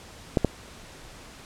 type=clicks; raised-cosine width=2 ms; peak=-6 dBFS; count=2; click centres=0.372 / 0.447 s; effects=pink hiss -46 dBFS RMS until 1.45 s + low-pass 9000 Hz 12 dB/octave